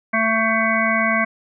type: harmonic tone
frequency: 223 Hz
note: A3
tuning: 23 cents sharp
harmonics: 1 / 3 / 5 / 7 / 9 / 10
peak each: -23 / -23 / -23 / -23 / -23 / -23 dBFS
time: 0.13-1.25 s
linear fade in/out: 10 ms
effects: none